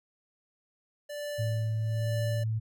square tone with tremolo, 586 Hz, D5, 4 cents flat, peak -34 dBFS, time 1.09-2.44 s, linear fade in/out 10 ms, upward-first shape sine, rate 1.1 Hz, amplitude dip 85%
sine tone with pitch glide, 110 to 110.7 Hz, A2 to A2, 0 to +11 cents, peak -27 dBFS, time 1.38-2.6 s, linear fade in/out 20 ms, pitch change +11 cents, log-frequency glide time 1.78-2.13 s
effects none

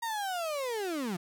35% pulse linear sweep, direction down, 942 to 164.81 Hz, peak -30 dBFS, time 0.02-1.17 s, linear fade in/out 10 ms, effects none

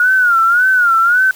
sine tone with vibrato, 1432 Hz, F6, 43 cents sharp, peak -8 dBFS, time 0-1.31 s, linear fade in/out 2 ms, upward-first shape sine, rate 1.8 Hz, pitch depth 120 cents each way, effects white hiss -39 dBFS RMS until 1.35 s

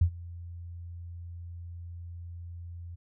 sine tone with ADSR envelope, 86 Hz, F2, 26 cents flat, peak -17 dBFS, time 0.01-2.96 s, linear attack 6 ms, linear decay 80 ms, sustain -22 dB, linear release 17 ms, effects none

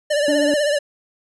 square tone with vibrato, 587.3 Hz, D5, in tune, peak -17 dBFS, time 0.1-0.79 s, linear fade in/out 10 ms, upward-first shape triangle, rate 16 Hz, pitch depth 71 cents each way
triangle tone, 291.4 Hz, D4, 13 cents flat, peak -17 dBFS, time 0.28-0.54 s, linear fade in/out 2 ms
effects resampled to 24000 Hz

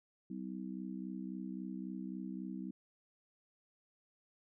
harmonic tone, 63.7 Hz, C2, 46 cents flat, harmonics 3 / 4 / 5, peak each -43 / -45 / -47 dBFS, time 0.3-2.71 s, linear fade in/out 5 ms, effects none

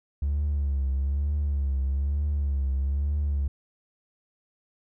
triangle tone with vibrato, 70.2 Hz, C#2, 22 cents sharp, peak -20 dBFS, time 0.22-3.48 s, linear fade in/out 5 ms, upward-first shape triangle, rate 1.1 Hz, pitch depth 94 cents each way, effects tanh soft clip ceiling -19 dBFS

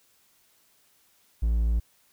triangle tone, 56.6 Hz, A1, 50 cents sharp, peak -19 dBFS, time 1.42-1.8 s, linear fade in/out 10 ms, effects white hiss -64 dBFS RMS until 2.12 s

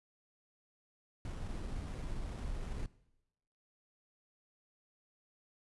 brown noise with sample-and-hold, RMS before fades -40 dBFS, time 1.25-2.86 s, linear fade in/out 2 ms, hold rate 4410 Hz, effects noise-tail reverb RT60 0.9 s tail -20 dB re dry + resampled to 24000 Hz

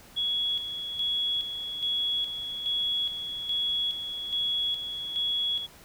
sine tone with tremolo, 3355 Hz, G#7, 17 cents sharp, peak -25 dBFS, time 0.16-5.67 s, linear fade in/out 20 ms, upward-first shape square, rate 1.2 Hz, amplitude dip 55%, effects pink hiss -52 dBFS RMS until 5.84 s

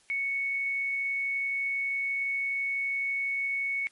sine tone, 2217 Hz, C#7, in tune, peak -27 dBFS, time 0.1-3.87 s, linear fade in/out 0 ms, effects white hiss -63 dBFS RMS until 3.91 s + MP3 48 kbps

